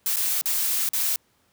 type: noise with dropouts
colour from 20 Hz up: blue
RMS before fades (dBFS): -24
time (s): 0.06-1.16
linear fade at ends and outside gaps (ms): 1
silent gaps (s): 0.16-0.168 / 0.413-0.457 / 0.89-0.934
effects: pink hiss -65 dBFS RMS until 1.52 s + high-pass 80 Hz 12 dB/octave